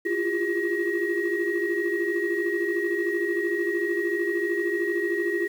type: tone cluster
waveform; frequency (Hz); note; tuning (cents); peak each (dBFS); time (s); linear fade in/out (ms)
sine; 340.4 / 353.6 / 403.3 / 1894; F4 / F4 / G4 / A#6; -44 / +22 / +49 / +27; -28; 0.05-5.48; 10
effects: tanh soft clip ceiling -15 dBFS + 8-bit